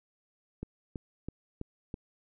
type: click train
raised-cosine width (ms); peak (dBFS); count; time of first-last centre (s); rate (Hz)
3; -24; 5; 0.63-1.941; 3.05
effects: none